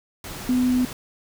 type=tone in noise; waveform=sine; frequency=251.2 Hz; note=B3; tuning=30 cents sharp; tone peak=-17 dBFS; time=0.49-0.85 s; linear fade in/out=2 ms; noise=pink; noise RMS=-35 dBFS; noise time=0.24-0.93 s; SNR=+15 dB; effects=none